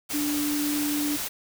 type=tone in noise; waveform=sine; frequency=293.7 Hz; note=D4; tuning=in tune; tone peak=-25 dBFS; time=0.13-1.17 s; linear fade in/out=20 ms; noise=white; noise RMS=-31 dBFS; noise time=0.09-1.29 s; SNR=+3 dB; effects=none